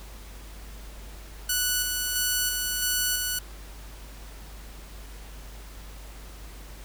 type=tone with tremolo; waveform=5% pulse; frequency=1480 Hz; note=F#6; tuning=in tune; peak=-12 dBFS; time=1.49-3.39 s; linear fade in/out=5 ms; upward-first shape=square; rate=1.5 Hz; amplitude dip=30%; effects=added 50 Hz sine -41 dBFS peak until 6.84 s + pink hiss -48 dBFS RMS until 6.84 s